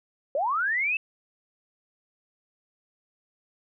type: linear sweep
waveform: sine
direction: up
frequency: 523.3 to 2679 Hz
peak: -23 dBFS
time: 0.35-0.97 s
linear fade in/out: 2 ms
effects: none